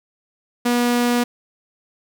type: tone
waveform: sawtooth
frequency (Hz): 241.8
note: B3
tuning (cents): -36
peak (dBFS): -12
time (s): 0.65-1.24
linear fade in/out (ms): 10
effects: none